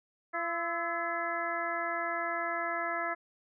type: harmonic tone with a mistuned harmonic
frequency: 340 Hz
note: F4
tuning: 46 cents flat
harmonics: 1 / 2 / 3 / 4 / 5 / 6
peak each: -43 / -36 / -40 / -36 / -37 / -40 dBFS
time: 0.33-3.15 s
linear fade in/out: 20 ms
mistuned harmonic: 4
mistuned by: -58 cents
effects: none